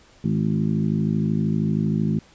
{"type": "harmonic tone with a mistuned harmonic", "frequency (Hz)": 52.9, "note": "G#1", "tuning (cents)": 33, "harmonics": [2, 3, 4, 5, 6, 7], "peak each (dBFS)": [-30, -22, -23, -32, -32, -35], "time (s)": [0.24, 2.19], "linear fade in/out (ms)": 5, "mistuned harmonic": 5, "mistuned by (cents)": -30, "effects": ["pink hiss -53 dBFS RMS until 2.34 s", "resampled to 16000 Hz"]}